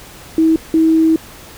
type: tone bursts at uneven times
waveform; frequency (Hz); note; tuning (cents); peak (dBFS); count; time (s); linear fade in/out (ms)
sine; 321.5; E4; -43; -8; 2; 0.38-0.56 / 0.74-1.16; 2
effects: pink hiss -37 dBFS RMS until 1.57 s